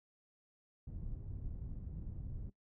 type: low-pass noise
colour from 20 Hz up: pink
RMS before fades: -44 dBFS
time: 0.87-2.5 s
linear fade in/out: 5 ms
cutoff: 140 Hz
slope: 12 dB/octave
effects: noise-tail reverb RT60 0.1 s tail -17 dB re dry